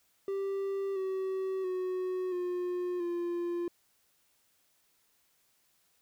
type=tone with pitch steps; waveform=triangle; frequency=392 / 380.2 / 368.7 / 357.6 / 346.8 Hz; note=G4 / F#4 / F#4 / F4 / F4; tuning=0 / +47 / -6 / +41 / -12 cents; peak=-29 dBFS; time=0.28-3.68 s; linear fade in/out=2 ms; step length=680 ms; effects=white hiss -71 dBFS RMS until 6.01 s